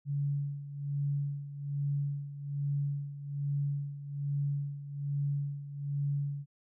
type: tone with tremolo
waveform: sine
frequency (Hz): 142.3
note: C#3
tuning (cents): +46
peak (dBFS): -28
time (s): 0.05-6.46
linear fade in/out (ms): 50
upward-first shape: sine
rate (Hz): 1.2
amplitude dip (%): 75
effects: none